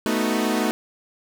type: chord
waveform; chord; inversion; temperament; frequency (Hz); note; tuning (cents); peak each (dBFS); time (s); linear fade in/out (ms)
sawtooth; B dominant seventh; third; equal; 220 / 246.9 / 311.1 / 370; A3 / B3 / D#4 / F#4; 0 / 0 / 0 / 0; -20 / -22 / -22 / -25; 0.06-0.71; 0
effects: none